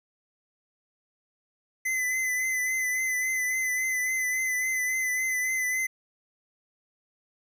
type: tone with vibrato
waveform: square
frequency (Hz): 2028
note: B6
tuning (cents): +45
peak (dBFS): -26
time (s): 1.85-5.87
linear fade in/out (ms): 10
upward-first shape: triangle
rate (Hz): 3.6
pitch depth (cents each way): 37
effects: none